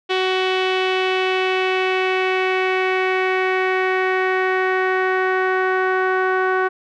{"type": "tone with low-pass filter sweep", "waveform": "sawtooth", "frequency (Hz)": 373.9, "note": "F#4", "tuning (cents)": 18, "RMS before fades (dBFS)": -19, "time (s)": [0.09, 6.69], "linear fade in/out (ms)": 20, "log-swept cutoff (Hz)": [3200, 1500], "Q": 2.9, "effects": []}